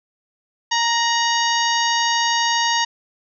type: harmonic tone with a mistuned harmonic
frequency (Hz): 932.3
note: A#5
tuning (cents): 0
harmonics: 1 / 2 / 3 / 4 / 5 / 6 / 7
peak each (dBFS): -20 / -23 / -25 / -26 / -27 / -28 / -28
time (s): 0.71-2.85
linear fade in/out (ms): 10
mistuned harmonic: 3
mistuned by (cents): +65
effects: none